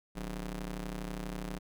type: ring-modulated tone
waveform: sawtooth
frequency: 112.5 Hz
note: A2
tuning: 39 cents sharp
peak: -30 dBFS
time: 0.15-1.59 s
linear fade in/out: 20 ms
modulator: 72.4 Hz
effects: none